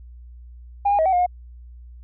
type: tone with pitch steps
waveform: sine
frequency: 807 / 815 / 637 / 760 / 713 / 718 Hz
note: G#5 / G#5 / D#5 / F#5 / F5 / F5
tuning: -50 / -33 / +41 / +46 / +36 / +48 cents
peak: -14 dBFS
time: 0.85-1.264 s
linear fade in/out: 10 ms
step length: 69 ms
effects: tanh soft clip ceiling -12 dBFS + added 60 Hz sine -39 dBFS peak until 2.03 s